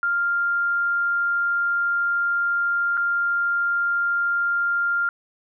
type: tone with dropouts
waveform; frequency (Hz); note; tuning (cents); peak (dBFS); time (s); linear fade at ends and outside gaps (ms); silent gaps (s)
sine; 1396.9; F6; 0; -19; 0.03-5.09; 1; 2.971-2.975
effects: none